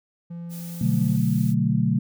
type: tone with pitch glide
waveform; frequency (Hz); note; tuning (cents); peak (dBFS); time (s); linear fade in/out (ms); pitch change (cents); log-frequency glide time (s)
triangle; 170.5 to 172.08; F3 to F3; -41 to -25; -30; 0.3-1.17; 10; +16; 0.83-0.97
type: noise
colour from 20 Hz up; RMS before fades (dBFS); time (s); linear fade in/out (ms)
blue; -42; 0.49-1.55; 50
type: chord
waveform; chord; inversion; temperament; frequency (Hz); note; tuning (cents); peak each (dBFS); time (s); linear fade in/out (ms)
sine; B minor seventh; none; equal; 123.47 / 146.83 / 185 / 220; B2 / D3 / F#3 / A3; 0 / 0 / 0 / 0; -24; 0.81-1.99; 5
effects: none